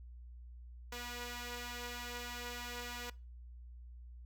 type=tone pair together; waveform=5% pulse; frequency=241.4 / 486 Hz; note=B3 / B4; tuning=-39 / -28 cents; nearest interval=octave; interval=1211 cents; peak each=-34 / -34 dBFS; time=0.92-3.1 s; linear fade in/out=5 ms; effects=noise-tail reverb RT60 0.3 s tail -22 dB re dry + added 60 Hz sine -49 dBFS peak until 4.25 s